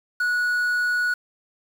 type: tone with quantisation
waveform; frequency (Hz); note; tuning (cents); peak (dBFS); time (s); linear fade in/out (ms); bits
triangle; 1465; F#6; -18; -18; 0.2-1.14; 5; 7
effects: none